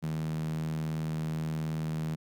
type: tone with high-pass filter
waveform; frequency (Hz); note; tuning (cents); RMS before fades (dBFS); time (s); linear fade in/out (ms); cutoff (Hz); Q
sawtooth; 78.7; D#2; +20; -33; 0.02-2.16; 20; 170; 6.4
effects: none